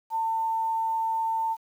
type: tone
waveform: sine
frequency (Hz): 898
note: A5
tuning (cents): +35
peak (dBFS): -24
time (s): 0.1-1.57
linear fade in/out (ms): 50
effects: 9-bit